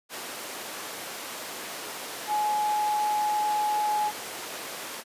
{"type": "tone in noise", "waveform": "sine", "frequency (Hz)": 843, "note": "G#5", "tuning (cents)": 26, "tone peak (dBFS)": -23, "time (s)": [2.27, 4.12], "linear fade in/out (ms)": 50, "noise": "pink", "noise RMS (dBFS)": -35, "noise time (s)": [0.09, 5.04], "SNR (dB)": 9, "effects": ["high-pass 400 Hz 12 dB/octave", "resampled to 32000 Hz"]}